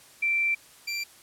sine / 25% pulse tone pair in turn, 2346 / 2358 Hz, D7 / D7, -2 / +6 cents, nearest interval unison, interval 8 cents, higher second, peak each -22 / -25 dBFS, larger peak first, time 0.22-0.55 / 0.87-1.04 s, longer first, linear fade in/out 10 ms, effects white hiss -53 dBFS RMS until 1.22 s + low-pass 12000 Hz 12 dB/octave

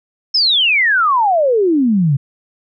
sine exponential sweep, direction down, 5370 to 130.81 Hz, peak -10 dBFS, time 0.34-2.17 s, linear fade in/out 10 ms, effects none

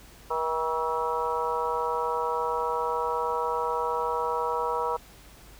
harmonic tone with a mistuned harmonic, 160 Hz, D#3, 49 cents sharp, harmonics 3 / 4 / 5 / 6 / 7 / 8, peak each -30 / -37 / -36 / -29 / -35 / -34 dBFS, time 0.3-4.97 s, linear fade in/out 10 ms, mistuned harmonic 8, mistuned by +43 cents, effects added 50 Hz sine -52 dBFS peak until 5.59 s + pink hiss -52 dBFS RMS until 5.59 s

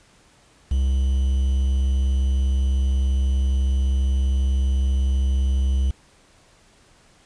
triangle tone with quantisation, 66.1 Hz, C2, 18 cents sharp, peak -15 dBFS, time 0.71-5.91 s, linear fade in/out 5 ms, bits 7, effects pink hiss -55 dBFS RMS until 7.25 s + resampled to 22050 Hz

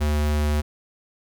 square tone, 74.7 Hz, D2, 30 cents sharp, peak -20 dBFS, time 0-0.62 s, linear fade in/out 20 ms, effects none

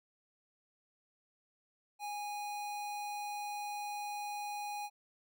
square tone, 825 Hz, G#5, 12 cents flat, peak -39 dBFS, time 1.99-4.9 s, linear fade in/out 50 ms, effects none

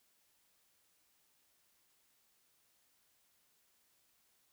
silence, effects white hiss -74 dBFS RMS until 4.52 s

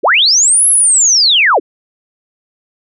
sine linear two-way sweep, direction up then down, 246.9 to 11240 to 246.9 Hz, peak -6 dBFS, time 0.03-1.6 s, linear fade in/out 20 ms, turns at 0.68 s, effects none

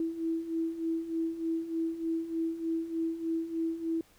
sine beating tone pair, 325.6 / 328.9 Hz, E4 / E4, -21 / -4 cents, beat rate 3.3 Hz, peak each -36 / -31 dBFS, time 0-4.01 s, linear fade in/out 2 ms, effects pink hiss -62 dBFS RMS until 4.18 s

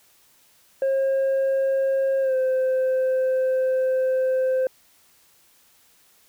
sine tone with pitch glide, 538 to 519.1 Hz, C5 to C5, +48 to -14 cents, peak -16 dBFS, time 0.82-4.67 s, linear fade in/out 2 ms, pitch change -62 cents, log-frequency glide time 2.21-2.35 s, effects tanh soft clip ceiling -18 dBFS + white hiss -58 dBFS RMS until 6.28 s

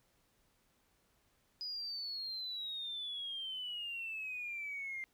triangle exponential sweep, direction down, 4978 to 2093 Hz, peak -36 dBFS, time 1.61-5.04 s, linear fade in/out 0 ms, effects tanh soft clip ceiling -37 dBFS + pink hiss -74 dBFS RMS until 5.13 s

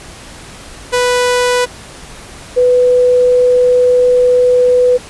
sawtooth / sine tone pair in turn, 493.9 / 496.8 Hz, B4 / B4, 0 / +10 cents, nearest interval unison, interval 10 cents, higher second, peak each -6 dBFS, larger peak neither, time 0.92-1.66 / 2.56-4.98 s, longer second, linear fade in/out 20 ms, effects pink hiss -33 dBFS RMS until 5.09 s + resampled to 24000 Hz

